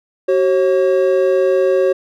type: tone pair together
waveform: triangle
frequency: 378 / 542.5 Hz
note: F#4 / C#5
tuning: +37 / -37 cents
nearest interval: tritone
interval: 626 cents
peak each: -12 dBFS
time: 0.28-1.93 s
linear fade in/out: 10 ms
effects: none